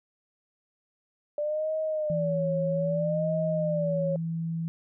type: tone with vibrato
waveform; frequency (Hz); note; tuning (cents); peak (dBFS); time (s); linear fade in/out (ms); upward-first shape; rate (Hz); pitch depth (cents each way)
sine; 587.3; D5; 0; -26; 1.38-4.16; 2; sine; 0.62; 120
type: tone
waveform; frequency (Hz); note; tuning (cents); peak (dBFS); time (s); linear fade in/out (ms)
sine; 164.81; E3; 0; -28; 2.1-4.68; 0
effects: none